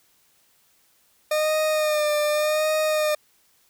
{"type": "tone with vibrato", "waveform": "40% pulse", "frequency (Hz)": 609, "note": "D#5", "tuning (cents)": -37, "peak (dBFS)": -19, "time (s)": [1.31, 3.15], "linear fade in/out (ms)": 5, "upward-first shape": "sine", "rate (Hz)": 0.86, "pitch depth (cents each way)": 35, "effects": ["white hiss -62 dBFS RMS until 3.69 s"]}